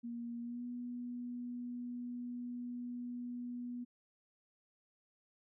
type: tone with pitch glide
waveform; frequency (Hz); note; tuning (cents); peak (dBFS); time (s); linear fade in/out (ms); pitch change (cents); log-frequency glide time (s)
sine; 236.2 to 243.7; A#3 to B3; +23 to -23; -40; 0.03-3.85; 20; +54; 0.41-0.64
effects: none